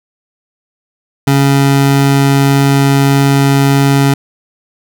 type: tone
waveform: 25% pulse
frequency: 138.59 Hz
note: C#3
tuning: in tune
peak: -3 dBFS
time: 1.27-4.14 s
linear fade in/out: 5 ms
effects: none